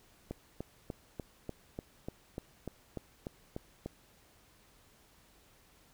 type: click train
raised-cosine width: 2 ms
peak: -25 dBFS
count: 13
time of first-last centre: 0.31-3.86 s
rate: 3.38 Hz
effects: pink hiss -64 dBFS RMS until 5.93 s